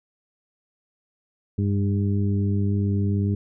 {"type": "harmonic tone with a mistuned harmonic", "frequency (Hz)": 100.6, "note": "G2", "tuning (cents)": 45, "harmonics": [1, 2, 3, 4], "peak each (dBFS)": [-21, -25, -32, -34], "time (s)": [1.58, 3.35], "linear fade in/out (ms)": 5, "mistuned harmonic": 1, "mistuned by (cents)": -31, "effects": []}